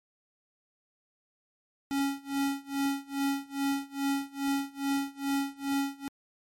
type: tone with tremolo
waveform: square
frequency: 277.2 Hz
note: C#4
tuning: in tune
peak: -26 dBFS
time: 1.91-6.08 s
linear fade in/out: 0 ms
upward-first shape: sine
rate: 2.4 Hz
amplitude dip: 95%
effects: MP3 64 kbps